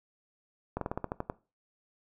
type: slowing click train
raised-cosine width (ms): 1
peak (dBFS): -18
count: 9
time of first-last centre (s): 0.77-1.299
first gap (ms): 43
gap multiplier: 1.12
effects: noise-tail reverb RT60 0.3 s tail -19 dB re dry